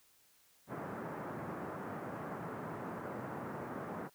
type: band-pass noise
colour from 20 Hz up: pink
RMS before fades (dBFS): -43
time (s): 0.67-4.1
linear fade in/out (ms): 50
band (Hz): 130 to 1500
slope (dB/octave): 24
effects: white hiss -68 dBFS RMS until 4.14 s